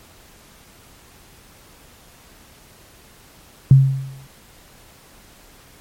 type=tone with exponential decay; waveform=sine; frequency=134.6 Hz; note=C3; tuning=49 cents sharp; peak=-3 dBFS; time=3.71-4.27 s; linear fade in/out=2 ms; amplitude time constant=120 ms; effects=pink hiss -48 dBFS RMS until 5.8 s + MP3 64 kbps